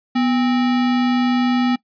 sine tone with sample-and-hold, 246.9 Hz, B3, in tune, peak -14 dBFS, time 0.15-1.76 s, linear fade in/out 10 ms, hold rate 1050 Hz, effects noise-tail reverb RT60 0.1 s tail -21 dB re dry + resampled to 11025 Hz

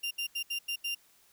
35% pulse tone bursts at uneven times, 2788 Hz, F7, 4 cents flat, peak -30 dBFS, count 6, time 0.03-0.11 / 0.18-0.27 / 0.35-0.43 / 0.5-0.59 / 0.68-0.76 / 0.84-0.95 s, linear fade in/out 10 ms, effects white hiss -64 dBFS RMS until 1.32 s

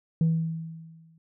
sine tone with exponential decay, 162.7 Hz, E3, 22 cents flat, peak -16 dBFS, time 0.21-1.18 s, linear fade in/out 2 ms, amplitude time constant 210 ms, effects tanh soft clip ceiling -17 dBFS

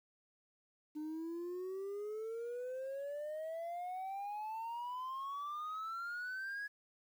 sine exponential sweep, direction up, 300.4 to 1682 Hz, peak -37 dBFS, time 0.95-6.68 s, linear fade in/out 20 ms, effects tanh soft clip ceiling -39 dBFS + 11-bit

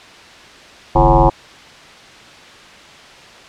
sine tone with frequency modulation, 440.4 Hz, A4, 2 cents sharp, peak -7 dBFS, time 0.95-1.3 s, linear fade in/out 10 ms, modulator 100 Hz, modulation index 5.3, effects white hiss -39 dBFS RMS until 3.48 s + low-pass 4000 Hz 12 dB/octave

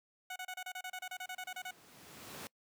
15% pulse tone bursts, 738 Hz, F#5, 5 cents flat, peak -34 dBFS, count 16, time 0.3-1.71 s, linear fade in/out 5 ms, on 60 ms, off 30 ms
pink noise with exponential growth, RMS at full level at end -44 dBFS, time 0.86-2.47 s, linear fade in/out 0 ms, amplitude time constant 350 ms
effects noise-tail reverb RT60 0.1 s tail -25 dB re dry + high-pass 150 Hz 12 dB/octave

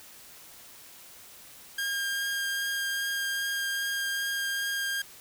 sawtooth tone with vibrato, 1612 Hz, G6, 48 cents sharp, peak -25 dBFS, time 1.78-5.02 s, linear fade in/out 5 ms, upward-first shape triangle, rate 2.5 Hz, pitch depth 9 cents each way, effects white hiss -50 dBFS RMS until 5.2 s

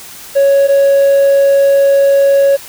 triangle tone pair in turn, 555 / 555 Hz, C#5 / C#5, +2 / +2 cents, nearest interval unison, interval 0 cents, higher neither, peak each -3 dBFS, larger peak neither, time 0.35-0.68 / 0.68-2.57 s, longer second, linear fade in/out 20 ms, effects tanh soft clip ceiling 0 dBFS + white hiss -32 dBFS RMS until 2.68 s

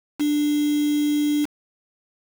sine tone with quantisation, 295.4 Hz, D4, 10 cents sharp, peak -18 dBFS, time 0.19-1.46 s, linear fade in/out 20 ms, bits 5, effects none

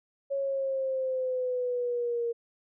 sine linear sweep, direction down, 554.4 to 466.2 Hz, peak -27 dBFS, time 0.3-2.33 s, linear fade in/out 20 ms, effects none

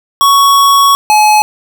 square tone pair in turn, 1115 / 850 Hz, C#6 / G#5, +10 / +40 cents, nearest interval perfect fourth, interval 470 cents, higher first, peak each -5 dBFS, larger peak neither, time 0.21-0.95 / 1.1-1.42 s, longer first, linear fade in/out 0 ms, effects none

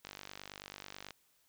click train, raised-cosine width 0.2 ms, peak -27 dBFS, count 53, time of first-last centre 0.05-1.107 s, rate 49.2 Hz, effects white hiss -72 dBFS RMS until 1.48 s

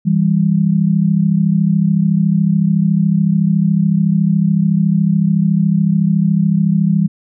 sine tone pair together, 163.86 / 197.7 Hz, E3 / G3, -10 / +15 cents, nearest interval minor third, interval 325 cents, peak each -13 dBFS, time 0.05-7.08 s, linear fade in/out 20 ms, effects none

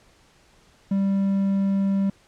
triangle tone, 196 Hz, G3, in tune, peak -17 dBFS, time 0.91-2.1 s, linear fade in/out 5 ms, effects pink hiss -57 dBFS RMS until 2.27 s + low-pass 8000 Hz 12 dB/octave

